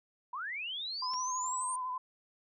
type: linear sweep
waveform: sine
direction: up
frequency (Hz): 932.3 to 8900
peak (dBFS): -36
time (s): 0.33-1.76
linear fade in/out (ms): 5
type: tone with vibrato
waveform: sine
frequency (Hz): 1014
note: B5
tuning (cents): +45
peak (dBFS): -34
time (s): 1.02-1.98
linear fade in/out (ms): 5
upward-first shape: sine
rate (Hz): 12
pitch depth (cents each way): 31
type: clicks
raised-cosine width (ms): 0.2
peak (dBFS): -34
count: 2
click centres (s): 1.136 / 1.141
effects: none